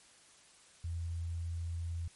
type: tone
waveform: sine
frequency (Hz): 84.4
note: E2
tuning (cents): +41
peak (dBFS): -35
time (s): 0.84-2.08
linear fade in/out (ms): 5
effects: white hiss -61 dBFS RMS until 2.15 s + MP3 48 kbps